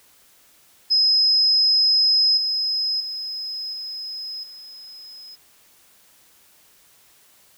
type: tone with level steps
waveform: sine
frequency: 5090 Hz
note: D#8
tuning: 39 cents sharp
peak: -14 / -20 / -27 / -29 / -38 dBFS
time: 0.9-5.36 s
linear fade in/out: 20 ms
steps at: 2.37 / 3 / 3.73 / 4.43 s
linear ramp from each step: 5 ms
effects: white hiss -55 dBFS RMS until 7.57 s